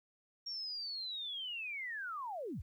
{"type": "linear sweep", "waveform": "sine", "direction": "down", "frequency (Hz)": [5588, 38.24], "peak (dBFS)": -39, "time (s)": [0.46, 2.62], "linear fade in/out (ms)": 10, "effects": ["12-bit"]}